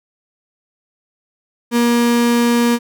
35% pulse tone, 237.4 Hz, A#3, 32 cents sharp, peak -10 dBFS, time 1.71-2.79 s, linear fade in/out 50 ms, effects none

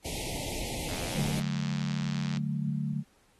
pink band-stop noise, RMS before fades -36 dBFS, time 0.04-1.41 s, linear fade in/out 20 ms, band 920 to 2000 Hz, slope 96 dB/octave
click train, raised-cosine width 0.2 ms, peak -23 dBFS, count 132, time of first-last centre 0.89-2.372 s, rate 88.4 Hz
sine chord, D major, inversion none, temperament equal with one note detuned, 146.83 / 185 / 217.1 Hz, D3 / F#3 / A3, 0 / 0 / -23 cents, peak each -31 / -35 / -34 dBFS, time 1.13-3.04 s, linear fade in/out 50 ms
effects pink hiss -66 dBFS RMS until 3.39 s + AAC 32 kbps

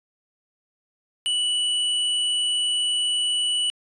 sine tone with tanh clipping, 2956 Hz, F#7, 2 cents flat, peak -22 dBFS, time 1.26-3.7 s, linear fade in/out 0 ms, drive 16 dB, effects resampled to 24000 Hz

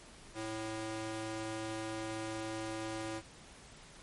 square tone with high-pass filter, 110 Hz, A2, in tune, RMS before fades -40 dBFS, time 0.34-3.22 s, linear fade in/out 50 ms, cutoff 290 Hz, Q 0.99, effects pink hiss -55 dBFS RMS until 4.02 s + MP3 48 kbps

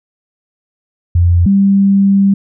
sine tone pair in turn, 86.9 / 197.12 Hz, F2 / G3, -8 / +10 cents, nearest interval octave + major second, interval 1418 cents, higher second, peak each -6 dBFS, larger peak neither, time 1.15-1.46 / 1.46-2.34 s, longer second, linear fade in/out 5 ms, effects none

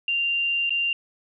sine tone with dropouts, 2782 Hz, F7, 7 cents flat, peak -21 dBFS, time 0.08-0.93 s, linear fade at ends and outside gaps 2 ms, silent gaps 0.695-0.705 s, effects none

